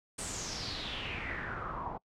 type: noise with low-pass filter sweep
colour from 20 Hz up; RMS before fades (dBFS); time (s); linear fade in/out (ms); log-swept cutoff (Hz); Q
pink; -39; 0.18-1.98; 10; 8800 to 830; 5.3
effects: noise-tail reverb RT60 0.1 s tail -25 dB re dry